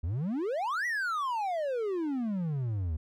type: exponential two-way sweep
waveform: triangle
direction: up then down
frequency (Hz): 74.2 to 1986 to 74.2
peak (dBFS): -27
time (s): 0.03-2.97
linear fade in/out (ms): 10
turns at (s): 0.86
effects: none